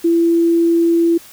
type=tone; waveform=sine; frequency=336.2 Hz; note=E4; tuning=34 cents sharp; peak=-10 dBFS; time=0.04-1.18 s; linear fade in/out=10 ms; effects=white hiss -41 dBFS RMS until 1.32 s